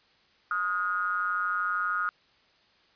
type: ring-modulated tone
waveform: triangle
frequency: 93.6 Hz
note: F#2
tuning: 20 cents sharp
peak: -21 dBFS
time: 0.51-2.09 s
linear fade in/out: 0 ms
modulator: 1340 Hz
effects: white hiss -63 dBFS RMS until 2.95 s + resampled to 11025 Hz